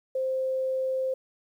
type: tone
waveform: sine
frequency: 523.3 Hz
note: C5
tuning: in tune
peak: -25 dBFS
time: 0.15-1.14 s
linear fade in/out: 5 ms
effects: 10-bit